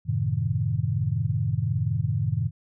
sine chord, F# diminished seventh, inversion none, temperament equal with one note detuned, 92.5 / 110 / 131.49 / 155.56 Hz, F#2 / A2 / C3 / Eb3, 0 / 0 / +9 / 0 cents, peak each -30 / -26 / -28 / -29 dBFS, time 0.05-2.51 s, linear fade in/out 50 ms, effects none

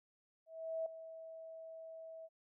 sine tone with ADSR envelope, 649 Hz, E5, 27 cents flat, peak -35 dBFS, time 0.46-2.29 s, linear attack 400 ms, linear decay 3 ms, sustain -13 dB, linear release 41 ms, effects none

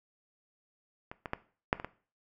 clicks, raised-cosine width 0.5 ms, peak -26 / -22 / -16 / -9 / -24 / -21 dBFS, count 6, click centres 1.115 / 1.258 / 1.334 / 1.729 / 1.799 / 1.846 s, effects noise-tail reverb RT60 0.4 s tail -17 dB re dry

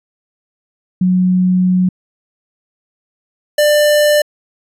sine / square tone pair in turn, 183.1 / 594.2 Hz, F#3 / D5, -18 / +20 cents, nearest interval octave + minor sixth, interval 2038 cents, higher second, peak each -9 dBFS, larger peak neither, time 1.01-1.89 / 3.58-4.22 s, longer first, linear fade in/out 5 ms, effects resampled to 32000 Hz

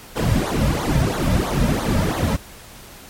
brown noise with flanger, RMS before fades -19 dBFS, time 0.15-2.37 s, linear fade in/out 20 ms, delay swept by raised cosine 0.37 to 2.77 ms, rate 3 Hz, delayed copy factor -0.95, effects pink hiss -41 dBFS RMS until 3.09 s + MP3 64 kbps

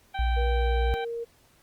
harmonic tone, 779 Hz, G5, 11 cents flat, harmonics 1 / 2 / 3 / 4 / 5, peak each -32 / -38 / -42 / -44 / -46 dBFS, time 0.14-1.05 s, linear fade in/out 10 ms
sine tone, 59.1 Hz, A#1, 24 cents sharp, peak -22 dBFS, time 0.19-0.94 s, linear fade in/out 0 ms
sine tone with pitch glide, 479.3 to 466.2 Hz, A#4 to A#4, +48 to 0 cents, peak -30 dBFS, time 0.36-1.25 s, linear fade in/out 20 ms, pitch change -48 cents, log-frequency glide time 0.49-0.8 s
effects pink hiss -61 dBFS RMS until 1.62 s + Opus 48 kbps

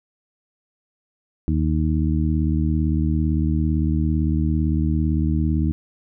harmonic tone, 77.78 Hz, D#2, in tune, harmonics 1 / 2 / 3 / 4, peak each -20 / -23 / -25 / -26 dBFS, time 1.48-5.72 s, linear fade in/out 0 ms, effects none

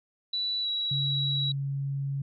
sine tone with pitch glide, 3951 to 3892 Hz, B7 to B7, 0 to -26 cents, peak -27 dBFS, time 0.33-1.52 s, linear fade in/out 5 ms, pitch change -26 cents, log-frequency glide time 0.62-0.67 s
sine tone, 138.59 Hz, C#3, in tune, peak -28 dBFS, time 0.91-2.22 s, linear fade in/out 5 ms
effects none

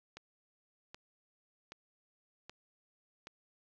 click train, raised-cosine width 0.2 ms, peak -29 dBFS, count 5, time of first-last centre 0.17-3.271 s, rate 1.29 Hz, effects low-pass 6000 Hz 12 dB/octave + 10-bit

